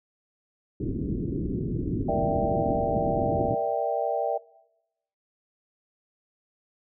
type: low-pass noise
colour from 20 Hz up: white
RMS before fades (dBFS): -29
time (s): 0.8-3.55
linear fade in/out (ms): 5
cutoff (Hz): 370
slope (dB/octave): 48
type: chord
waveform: sine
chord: E half-diminished seventh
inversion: second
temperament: equal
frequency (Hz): 466.2 / 587.3 / 659.3 / 784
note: Bb4 / D5 / E5 / G5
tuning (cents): 0 / 0 / 0 / 0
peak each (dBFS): -31 / -29 / -28 / -29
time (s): 2.08-4.38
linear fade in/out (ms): 10
effects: noise-tail reverb RT60 0.9 s tail -21 dB re dry